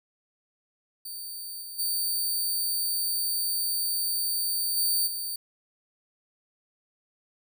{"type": "tone with level steps", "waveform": "10% pulse", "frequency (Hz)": 4591, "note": "D8", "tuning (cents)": -40, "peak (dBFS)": [-29, -31, -19, -16, -24], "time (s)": [1.05, 5.36], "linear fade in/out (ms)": 5, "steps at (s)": [1.61, 1.78, 4.76, 5.06], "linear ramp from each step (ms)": 20, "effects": []}